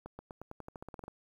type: accelerating click train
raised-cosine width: 1 ms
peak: -30 dBFS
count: 14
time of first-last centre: 0.06-1.081 s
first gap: 130 ms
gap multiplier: 0.91
effects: 10-bit